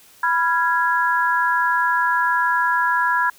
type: chord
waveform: sine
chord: F diminished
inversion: second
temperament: equal with one note detuned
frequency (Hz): 987.8 / 1382.5 / 1661.2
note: Cb6 / F6 / Ab6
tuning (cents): 0 / -18 / 0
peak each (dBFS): -19 / -23 / -20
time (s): 0.23-3.3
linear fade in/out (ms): 5
effects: white hiss -50 dBFS RMS until 3.38 s